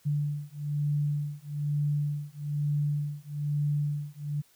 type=beating tone pair; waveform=sine; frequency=146 / 147.1 Hz; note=D3 / D3; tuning=-10 / +3 cents; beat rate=1.1 Hz; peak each=-30 / -30 dBFS; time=0.05-4.42 s; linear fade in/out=20 ms; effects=white hiss -63 dBFS RMS until 4.55 s